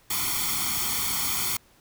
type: noise with comb filter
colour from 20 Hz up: white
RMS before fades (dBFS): -27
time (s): 0.1-1.57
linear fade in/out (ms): 5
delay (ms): 0.9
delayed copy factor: +0.95
effects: pink hiss -59 dBFS RMS until 1.8 s